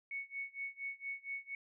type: tone with tremolo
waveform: sine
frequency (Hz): 2217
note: C#7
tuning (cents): 0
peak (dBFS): -37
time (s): 0.11-1.55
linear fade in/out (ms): 2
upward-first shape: sine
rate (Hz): 4.3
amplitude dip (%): 95
effects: none